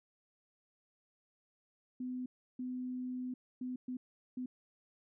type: tone bursts at uneven times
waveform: sine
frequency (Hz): 252.4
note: B3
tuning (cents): +38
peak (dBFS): -37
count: 5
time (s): 2-2.26 / 2.59-3.34 / 3.61-3.76 / 3.88-3.97 / 4.37-4.46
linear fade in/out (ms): 5
effects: none